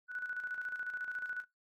sine tone with tremolo, 1480 Hz, F#6, in tune, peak -35 dBFS, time 0.08-1.45 s, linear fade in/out 50 ms, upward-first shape square, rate 14 Hz, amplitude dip 55%, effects noise-tail reverb RT60 0.2 s tail -23 dB re dry + AAC 64 kbps

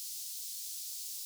pink high-pass noise, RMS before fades -42 dBFS, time 0-1.25 s, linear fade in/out 0 ms, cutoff 4600 Hz, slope 24 dB/octave, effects none

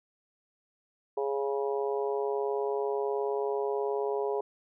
harmonic tone, 138.59 Hz, C#3, in tune, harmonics 3 / 4 / 5 / 6 / 7, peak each -29 / -37 / -38 / -40 / -39 dBFS, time 1.17-4.41 s, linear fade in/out 5 ms, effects none

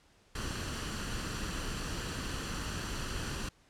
pink noise with comb filter, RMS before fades -37 dBFS, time 0.35-3.49 s, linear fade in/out 5 ms, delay 0.68 ms, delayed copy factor +0.5, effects pink hiss -65 dBFS RMS until 3.69 s + low-pass 8000 Hz 12 dB/octave

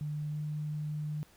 sine tone with pitch glide, 149.8 to 150.93 Hz, D3 to D3, +35 to +48 cents, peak -33 dBFS, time 0.01-1.23 s, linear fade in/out 0 ms, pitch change +13 cents, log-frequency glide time 0.15-0.43 s, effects pink hiss -62 dBFS RMS until 1.36 s

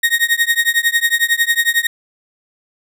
35% pulse tone with tremolo, 1864.7 Hz, A#6, in tune, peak -7 dBFS, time 0.03-1.87 s, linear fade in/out 5 ms, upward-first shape triangle, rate 11 Hz, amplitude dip 100%, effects none

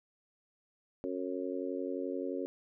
harmonic tone, 91.5 Hz, F#2, 19 cents flat, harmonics 3 / 4 / 5 / 6, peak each -38 / -39 / -40 / -41 dBFS, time 1.04-2.46 s, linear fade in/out 0 ms, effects none

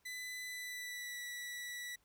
sawtooth tone with pitch glide, 2000 to 1953.2 Hz, B6 to B6, +21 to -20 cents, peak -39 dBFS, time 0.05-1.96 s, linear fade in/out 10 ms, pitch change -41 cents, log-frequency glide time 0.45-1.2 s, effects pink hiss -75 dBFS RMS until 2.04 s

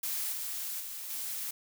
blue noise with level steps, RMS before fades -34 / -37 / -41 / -37 dBFS, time 0.03-1.51 s, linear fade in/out 5 ms, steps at 0.32 / 0.8 / 1.1 s, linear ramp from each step 5 ms, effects none

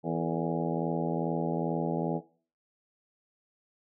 harmonic tone with a mistuned harmonic, 82.41 Hz, E2, in tune, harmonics 2 / 3 / 4 / 5 / 6 / 7 / 8 / 9 / 10, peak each -33 / -35 / -36 / -37 / -38 / -38 / -39 / -40 / -40 dBFS, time 0.03-2.21 s, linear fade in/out 50 ms, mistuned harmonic 5, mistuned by +74 cents, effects noise-tail reverb RT60 0.4 s tail -17 dB re dry

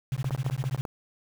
sine tone with tremolo, 131.4 Hz, C3, 8 cents sharp, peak -23 dBFS, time 0.12-0.81 s, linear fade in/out 0 ms, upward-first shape sine, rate 15 Hz, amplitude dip 95%
clicks, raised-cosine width 1 ms, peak -20 dBFS, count 8, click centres 0.245 / 0.308 / 0.349 / 0.464 / 0.499 / 0.64 / 0.747 / 0.852 s
effects 7-bit

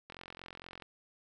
click train, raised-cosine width 0.3 ms, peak -30 dBFS, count 33, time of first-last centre 0.1-0.822 s, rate 44.3 Hz, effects none

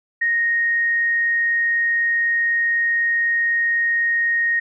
sine tone, 1864 Hz, A#6, 1 cent flat, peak -16 dBFS, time 0.21-4.6 s, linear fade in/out 10 ms, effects none

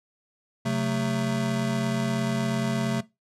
square chord, F# diminished, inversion second, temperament just, 133.2 / 185 / 222 Hz, C3 / F#3 / A3, +31 / 0 / +16 cents, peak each -29 / -32 / -28 dBFS, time 0.65-3.01 s, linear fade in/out 10 ms, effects noise-tail reverb RT60 0.2 s tail -18 dB re dry + low-pass 9000 Hz 12 dB/octave

